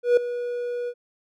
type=tone with ADSR envelope; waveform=triangle; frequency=484.7 Hz; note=B4; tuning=32 cents flat; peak=-10 dBFS; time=0.03-0.94 s; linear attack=140 ms; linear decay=4 ms; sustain=-14 dB; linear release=58 ms; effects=none